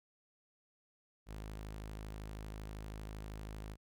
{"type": "tone", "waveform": "sawtooth", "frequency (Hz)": 52.7, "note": "G#1", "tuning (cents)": 26, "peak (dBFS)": -40, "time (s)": [1.26, 3.77], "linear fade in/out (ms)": 50, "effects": []}